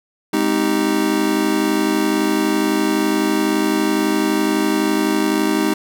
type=chord; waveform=square; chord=Ab major seventh; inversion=none; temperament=just; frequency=207.7 / 259.6 / 311.5 / 389.3 Hz; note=Ab3 / C4 / Eb4 / G4; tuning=0 / -13 / +2 / -12 cents; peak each=-23 / -24 / -19 / -23 dBFS; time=0.33-5.74 s; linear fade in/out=5 ms; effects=none